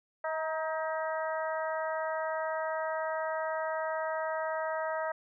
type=harmonic tone with a mistuned harmonic; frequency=318 Hz; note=D#4; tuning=38 cents sharp; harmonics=2 / 3 / 4 / 5 / 6; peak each=-33 / -37 / -39 / -41 / -43 dBFS; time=0.24-5.12 s; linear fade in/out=5 ms; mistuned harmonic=3; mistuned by=-23 cents; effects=none